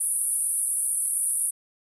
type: band-pass noise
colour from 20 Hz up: pink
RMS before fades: -26 dBFS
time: 0-1.51 s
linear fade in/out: 10 ms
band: 9200 to 11000 Hz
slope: 96 dB/octave
effects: none